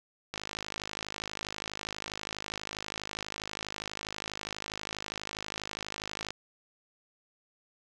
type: click train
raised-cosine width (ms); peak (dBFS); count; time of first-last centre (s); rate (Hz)
0.2; -18; 313; 0.34-6.306; 52.3
effects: none